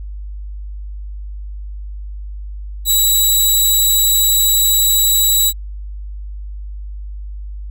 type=tone; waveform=10% pulse; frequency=3904 Hz; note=B7; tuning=21 cents flat; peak=-3 dBFS; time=2.85-5.53 s; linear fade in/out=50 ms; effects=added 50 Hz sine -25 dBFS peak until 7.7 s